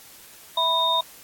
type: tone cluster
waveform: sine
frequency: 655 / 989 / 3683 Hz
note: E5 / B5 / A#7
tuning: -11 / +2 / -22 cents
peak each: -28 / -22 / -22 dBFS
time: 0.57-1.01 s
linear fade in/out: 5 ms
effects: white hiss -47 dBFS RMS until 1.23 s + AAC 64 kbps